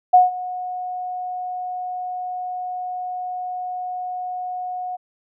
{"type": "tone with ADSR envelope", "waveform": "sine", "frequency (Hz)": 729, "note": "F#5", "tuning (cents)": -26, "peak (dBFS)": -6, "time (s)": [0.13, 4.97], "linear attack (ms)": 13, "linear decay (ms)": 160, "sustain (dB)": -19, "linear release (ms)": 20, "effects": []}